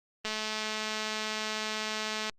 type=click train; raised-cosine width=0.2 ms; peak=-16 dBFS; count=443; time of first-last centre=0.25-2.296 s; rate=216 Hz; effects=Opus 24 kbps